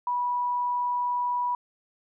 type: tone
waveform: sine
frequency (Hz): 978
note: B5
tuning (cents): -17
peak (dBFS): -24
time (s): 0.07-1.55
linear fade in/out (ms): 2
effects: none